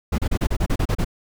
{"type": "noise bursts", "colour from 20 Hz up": "brown", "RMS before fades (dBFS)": -19, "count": 10, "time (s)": [0.12, 1.047], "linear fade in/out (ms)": 10, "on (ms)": 63, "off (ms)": 33, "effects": []}